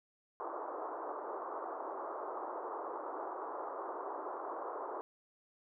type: band-pass noise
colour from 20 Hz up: white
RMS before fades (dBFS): -42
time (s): 0.4-5.01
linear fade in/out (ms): 0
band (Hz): 330 to 1200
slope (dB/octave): 48
effects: none